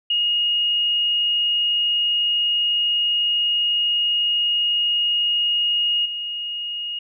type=tone with level steps; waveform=sine; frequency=2866 Hz; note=F7; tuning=44 cents sharp; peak=-17 / -25 dBFS; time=0.1-6.99 s; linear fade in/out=5 ms; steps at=6.05 s; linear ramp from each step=10 ms; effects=none